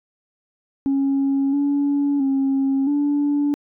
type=tone with pitch steps; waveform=sine; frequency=274.5 / 284.3 / 271.1 / 289.1 Hz; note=C#4 / C#4 / C#4 / D4; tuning=-17 / +44 / -38 / -27 cents; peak=-15 dBFS; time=0.86-3.54 s; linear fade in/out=0 ms; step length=670 ms; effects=tanh soft clip ceiling -14 dBFS